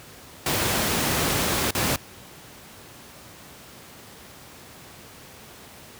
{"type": "noise with dropouts", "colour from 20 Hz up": "pink", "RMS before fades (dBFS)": -23, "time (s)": [0.46, 1.96], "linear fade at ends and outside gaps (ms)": 2, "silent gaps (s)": [1.708, 1.75], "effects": ["pink hiss -45 dBFS RMS until 5.99 s", "high-pass 80 Hz 12 dB/octave"]}